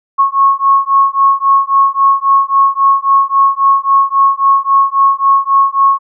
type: beating tone pair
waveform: sine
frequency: 1095 / 1098.7 Hz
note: C#6 / C#6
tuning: -22 / -16 cents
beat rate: 3.7 Hz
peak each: -10 dBFS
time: 0.18-5.99 s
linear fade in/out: 20 ms
effects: none